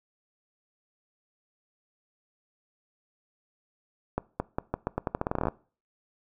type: accelerating click train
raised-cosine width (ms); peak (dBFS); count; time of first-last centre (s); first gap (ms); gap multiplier
1; -13; 18; 4.18-5.484; 220; 0.84
effects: noise-tail reverb RT60 0.4 s tail -22 dB re dry